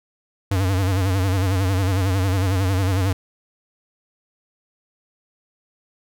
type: tone with vibrato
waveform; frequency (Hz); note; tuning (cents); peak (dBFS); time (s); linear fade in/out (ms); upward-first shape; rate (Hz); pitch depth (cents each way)
square; 94.8; F#2; +43; -18; 0.51-3.13; 5; sine; 11; 90
effects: none